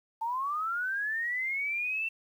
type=linear sweep; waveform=sine; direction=up; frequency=880 to 2698 Hz; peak=-29 dBFS; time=0.21-2.09 s; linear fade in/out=10 ms; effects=10-bit